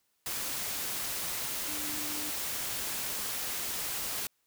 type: tone in noise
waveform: sine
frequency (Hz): 299.4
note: D4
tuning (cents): +33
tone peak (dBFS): -43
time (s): 1.68-2.3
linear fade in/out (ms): 2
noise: white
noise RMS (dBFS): -35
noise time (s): 0.26-4.27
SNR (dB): -11
effects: white hiss -75 dBFS RMS until 4.46 s